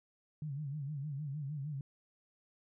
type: tone with vibrato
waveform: sine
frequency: 144.5 Hz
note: D3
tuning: 28 cents flat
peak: -37 dBFS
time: 0.42-1.81 s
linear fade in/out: 2 ms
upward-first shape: sine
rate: 6.5 Hz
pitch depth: 120 cents each way
effects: none